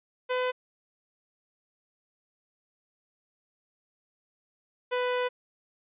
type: tone pair in turn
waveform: sawtooth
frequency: 504 / 496.8 Hz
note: B4 / B4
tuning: +35 / +10 cents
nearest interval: unison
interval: 25 cents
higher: first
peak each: -22 dBFS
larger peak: neither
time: 0.29-0.52 / 4.91-5.29 s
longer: second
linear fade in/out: 20 ms
effects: resampled to 8000 Hz